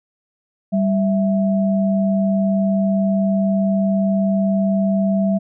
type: tone pair together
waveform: sine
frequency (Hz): 196 / 659.3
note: G3 / E5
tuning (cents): 0 / 0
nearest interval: octave + major sixth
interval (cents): 2100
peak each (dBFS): -15 / -22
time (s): 0.72-5.39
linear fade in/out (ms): 20
effects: none